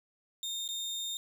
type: tone with dropouts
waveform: 30% pulse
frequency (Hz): 3655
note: A#7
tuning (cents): -35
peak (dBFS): -32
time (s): 0.43-1.17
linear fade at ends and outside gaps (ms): 1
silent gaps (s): 0.678-0.688
effects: none